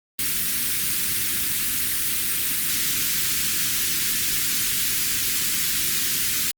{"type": "band-stop noise", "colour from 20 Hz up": "white", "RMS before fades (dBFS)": -23, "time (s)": [0.19, 6.51], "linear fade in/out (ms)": 0, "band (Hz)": [330, 1500], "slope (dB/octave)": 24, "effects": ["Opus 32 kbps"]}